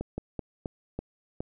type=slowing click train; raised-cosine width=2 ms; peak=-19 dBFS; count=6; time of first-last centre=0.01-1.405 s; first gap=170 ms; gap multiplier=1.25; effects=none